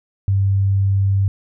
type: tone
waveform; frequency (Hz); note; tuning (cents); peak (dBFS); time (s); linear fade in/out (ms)
sine; 98; G2; 0; -13; 0.28-1.28; 0
effects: none

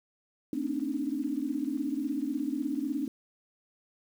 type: tone cluster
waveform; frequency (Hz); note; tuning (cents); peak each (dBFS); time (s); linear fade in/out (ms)
sine; 228.6 / 267.5 / 291 / 307.4; A#3 / C4 / D4 / D#4; -34 / +38 / -16 / -21; -38 / -33 / -34 / -35; 0.53-3.08; 2
effects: 9-bit

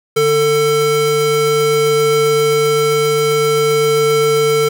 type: tone pair together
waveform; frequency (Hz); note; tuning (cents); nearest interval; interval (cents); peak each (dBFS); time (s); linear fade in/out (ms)
square; 148.9 / 446.2; D3 / A4; +24 / +24; octave + perfect fifth; 1900; -23 / -12; 0.16-4.69; 10
effects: none

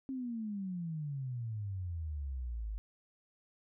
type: exponential sweep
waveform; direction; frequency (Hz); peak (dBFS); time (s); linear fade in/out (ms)
sine; down; 270.8 to 50.1; -36; 0.09-2.78; 0
effects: none

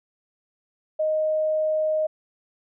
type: tone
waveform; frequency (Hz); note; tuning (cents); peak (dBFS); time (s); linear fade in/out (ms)
sine; 622; D#5; -1; -20; 0.99-2.07; 10
effects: none

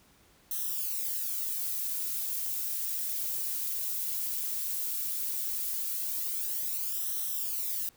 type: noise with flanger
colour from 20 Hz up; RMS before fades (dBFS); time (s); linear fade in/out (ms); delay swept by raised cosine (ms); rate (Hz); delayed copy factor
violet; -33; 0.51-7.89; 2; 0.42 to 5.12; 0.15; -0.75
effects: pink hiss -62 dBFS RMS until 7.96 s

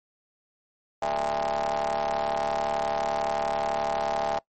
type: ring-modulated tone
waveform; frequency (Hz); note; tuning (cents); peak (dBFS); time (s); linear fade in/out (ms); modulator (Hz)
35% pulse; 71.6; D2; -43; -20; 1.02-4.39; 5; 735
effects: noise-tail reverb RT60 0.1 s tail -21 dB re dry + MP3 32 kbps

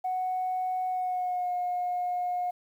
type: tone with pitch glide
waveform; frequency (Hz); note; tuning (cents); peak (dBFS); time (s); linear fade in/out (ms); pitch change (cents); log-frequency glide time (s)
sine; 740 to 717.7; F#5 to F5; 0 to +47; -26; 0.04-2.51; 10; -53; 0.88-1.53
effects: tanh soft clip ceiling -23 dBFS + 10-bit

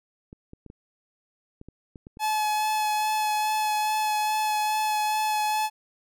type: clicks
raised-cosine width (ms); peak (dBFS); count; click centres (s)
3; -30; 9; 0.329 / 0.534 / 0.663 / 0.701 / 1.614 / 1.686 / 1.958 / 2.069 / 2.171
type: tone with vibrato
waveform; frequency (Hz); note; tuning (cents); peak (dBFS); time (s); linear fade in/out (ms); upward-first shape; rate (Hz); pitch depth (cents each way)
45% pulse; 855; A5; -50; -23; 2.19-5.7; 50; sine; 2.4; 13
effects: none

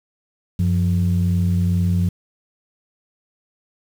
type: tone pair together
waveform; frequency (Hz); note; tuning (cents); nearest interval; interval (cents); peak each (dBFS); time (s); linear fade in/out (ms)
sine; 93.2 / 175.54; F#2 / F3; +13 / +9; major seventh; 1096; -16 / -18; 0.59-2.09; 5
effects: tanh soft clip ceiling -10 dBFS + 7-bit

